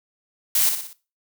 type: noise with echo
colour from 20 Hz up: blue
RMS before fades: -19 dBFS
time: 0.55-0.69 s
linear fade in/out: 2 ms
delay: 60 ms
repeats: 4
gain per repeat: -6 dB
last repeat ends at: 0.93 s
effects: noise-tail reverb RT60 0.3 s tail -17 dB re dry

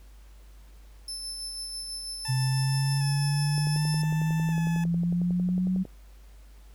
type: tone with tremolo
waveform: 30% pulse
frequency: 5274 Hz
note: E8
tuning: in tune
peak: -29 dBFS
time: 1.08-4.02 s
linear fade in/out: 2 ms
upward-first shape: sine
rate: 6.1 Hz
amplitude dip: 30%
type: tone with vibrato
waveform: 20% pulse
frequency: 871 Hz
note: A5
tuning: 18 cents flat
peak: -32 dBFS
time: 2.25-4.84 s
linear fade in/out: 2 ms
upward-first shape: square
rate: 0.66 Hz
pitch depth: 22 cents each way
type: exponential sweep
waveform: sine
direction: up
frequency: 128.4 to 187.3 Hz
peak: -23 dBFS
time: 2.28-5.84 s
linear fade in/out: 20 ms
type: click train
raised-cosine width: 2 ms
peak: -27 dBFS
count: 26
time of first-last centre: 3.58-5.853 s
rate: 11 Hz
effects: added 50 Hz sine -47 dBFS peak until 6.74 s + pink hiss -61 dBFS RMS until 6.74 s

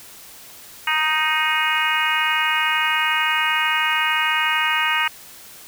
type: harmonic tone with a mistuned harmonic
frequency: 311.1 Hz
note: D#4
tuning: in tune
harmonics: 3 / 4 / 5 / 6 / 7 / 8 / 9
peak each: -25 / -25 / -25 / -25 / -25 / -25 / -25 dBFS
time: 0.87-5.08 s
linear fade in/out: 5 ms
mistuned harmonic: 9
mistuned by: +43 cents
effects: white hiss -42 dBFS RMS until 5.67 s

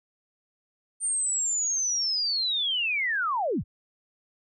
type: linear sweep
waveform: sine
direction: down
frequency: 8930 to 31.11 Hz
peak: -24 dBFS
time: 1-3.64 s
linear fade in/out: 50 ms
effects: none

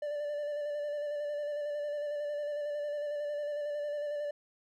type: tone with vibrato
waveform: triangle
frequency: 587.3 Hz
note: D5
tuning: in tune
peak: -31 dBFS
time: 0.02-4.31 s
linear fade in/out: 5 ms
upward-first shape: square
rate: 11 Hz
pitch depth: 20 cents each way
effects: none

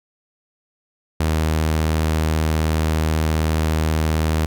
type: tone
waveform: sawtooth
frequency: 78.7 Hz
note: D#2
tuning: 20 cents sharp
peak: -13 dBFS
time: 1.2-4.46 s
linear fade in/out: 5 ms
effects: none

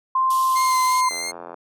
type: tone with pitch glide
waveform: sine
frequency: 1046.5 to 1017.3 Hz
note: C6 to C6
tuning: 0 to -49 cents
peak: -16 dBFS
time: 0.15-1.09 s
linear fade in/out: 5 ms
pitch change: -49 cents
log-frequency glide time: 0.47-0.88 s
type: band-pass noise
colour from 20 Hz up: white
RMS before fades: -35 dBFS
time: 0.3-1.01 s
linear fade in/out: 5 ms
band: 2800 to 14000 Hz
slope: 96 dB/octave
type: tone with vibrato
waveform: 15% pulse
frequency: 2101 Hz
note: C7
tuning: 7 cents sharp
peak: -19 dBFS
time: 0.55-1.32 s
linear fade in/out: 20 ms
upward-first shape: sine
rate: 2.9 Hz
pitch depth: 22 cents each way
type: click train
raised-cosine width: 1 ms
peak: -19 dBFS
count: 38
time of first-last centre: 1.11-1.542 s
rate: 85.6 Hz
effects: high-pass 400 Hz 12 dB/octave

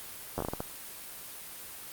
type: slowing click train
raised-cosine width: 1 ms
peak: -18 dBFS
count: 8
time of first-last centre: 0.38-0.605 s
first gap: 10 ms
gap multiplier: 1.38
effects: white hiss -44 dBFS RMS until 1.92 s + Opus 32 kbps

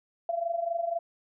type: tone with amplitude modulation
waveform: sine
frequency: 679 Hz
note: F5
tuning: 49 cents flat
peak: -24 dBFS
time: 0.29-0.99 s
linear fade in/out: 2 ms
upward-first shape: sine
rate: 24 Hz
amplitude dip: 75%
effects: none

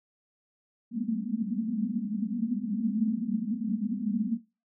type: band-pass noise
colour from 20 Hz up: white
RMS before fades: -30 dBFS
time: 0.91-4.4 s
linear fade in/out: 50 ms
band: 200 to 240 Hz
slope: 96 dB/octave
effects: noise-tail reverb RT60 0.3 s tail -20 dB re dry

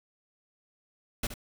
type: noise with echo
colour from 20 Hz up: pink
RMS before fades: -30 dBFS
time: 1.23-1.27 s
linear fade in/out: 5 ms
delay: 71 ms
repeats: 1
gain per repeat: -11 dB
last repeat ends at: 1.341 s
effects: none

